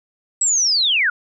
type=linear sweep; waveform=sine; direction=down; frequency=7902 to 1363 Hz; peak=-14 dBFS; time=0.41-1.1 s; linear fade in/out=5 ms; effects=none